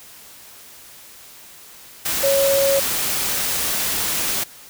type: tone in noise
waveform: sine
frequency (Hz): 552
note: C#5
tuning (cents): -7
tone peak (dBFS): -15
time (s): 2.23-2.8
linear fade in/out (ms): 10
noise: white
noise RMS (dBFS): -22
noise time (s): 2.05-4.44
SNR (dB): +4
effects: white hiss -43 dBFS RMS until 4.69 s